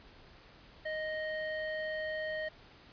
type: tone with band-pass filter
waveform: square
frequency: 622.3 Hz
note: D#5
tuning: in tune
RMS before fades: -37 dBFS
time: 0.85-2.49 s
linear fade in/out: 10 ms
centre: 1400 Hz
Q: 1.7
effects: pink hiss -57 dBFS RMS until 2.92 s + resampled to 11025 Hz